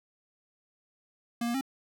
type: tone with pitch steps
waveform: square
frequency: 235.4 / 237 / 268.7 Hz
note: A#3 / A#3 / C4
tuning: +17 / +29 / +46 cents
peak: -29 dBFS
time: 1.41-1.611 s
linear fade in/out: 5 ms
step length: 67 ms
effects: none